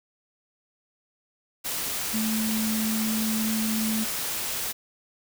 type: tone in noise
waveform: sine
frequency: 219.6 Hz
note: A3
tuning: 3 cents flat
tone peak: -25 dBFS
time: 2.13-4.05 s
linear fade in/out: 20 ms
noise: white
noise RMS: -30 dBFS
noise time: 1.64-4.73 s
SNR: +2 dB
effects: none